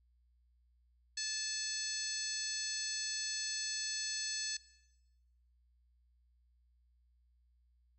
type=harmonic tone with a mistuned harmonic; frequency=870 Hz; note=A5; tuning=20 cents flat; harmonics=2 / 3 / 4 / 5 / 6 / 7 / 8 / 9; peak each=-46 / -49 / -51 / -40 / -45 / -43 / -53 / -45 dBFS; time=1.17-4.57 s; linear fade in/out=5 ms; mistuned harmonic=7; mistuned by=+25 cents; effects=noise-tail reverb RT60 1.0 s tail -18 dB re dry + added 60 Hz sine -68 dBFS peak until 7.98 s